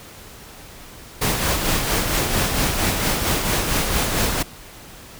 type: noise with tremolo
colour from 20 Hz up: pink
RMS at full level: -19 dBFS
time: 1.21-4.43 s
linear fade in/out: 10 ms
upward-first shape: sine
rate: 4.4 Hz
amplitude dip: 40%
effects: pink hiss -41 dBFS RMS until 5.19 s